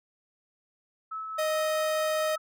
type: tone with tremolo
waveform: sine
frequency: 1300 Hz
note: E6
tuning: 24 cents flat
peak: -32 dBFS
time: 1.11-2.38 s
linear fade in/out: 10 ms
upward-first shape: triangle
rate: 4.7 Hz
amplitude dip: 30%
type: tone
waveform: 45% pulse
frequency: 622.3 Hz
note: D#5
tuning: in tune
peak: -26 dBFS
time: 1.38-2.36 s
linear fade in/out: 10 ms
effects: none